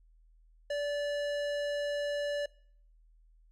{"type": "tone with tanh clipping", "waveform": "sine", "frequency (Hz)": 580, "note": "D5", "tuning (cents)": -22, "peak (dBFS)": -33, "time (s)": [0.7, 2.46], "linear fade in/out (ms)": 5, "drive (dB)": 18, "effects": ["noise-tail reverb RT60 0.6 s tail -23 dB re dry", "added 40 Hz sine -59 dBFS peak until 3.51 s"]}